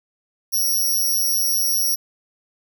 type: tone with amplitude modulation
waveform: 5% pulse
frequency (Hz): 5630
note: F8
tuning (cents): +13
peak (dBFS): -8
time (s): 0.52-1.96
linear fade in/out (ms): 20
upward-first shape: sine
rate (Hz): 205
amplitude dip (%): 90
effects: none